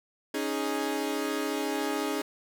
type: chord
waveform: sawtooth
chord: C# suspended second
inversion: none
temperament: equal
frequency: 277.2 / 311.1 / 415.3 Hz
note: C#4 / D#4 / G#4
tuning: 0 / 0 / 0 cents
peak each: -29 dBFS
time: 0.34-2.22 s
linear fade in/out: 5 ms
effects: none